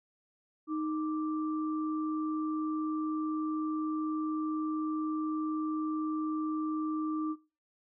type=tone pair together; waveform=sine; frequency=311.1 / 1175.2 Hz; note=D#4 / D6; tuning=0 / +1 cents; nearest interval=octave + major seventh; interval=2301 cents; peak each=-31 / -40 dBFS; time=0.67-7.36 s; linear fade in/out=50 ms; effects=noise-tail reverb RT60 0.3 s tail -18 dB re dry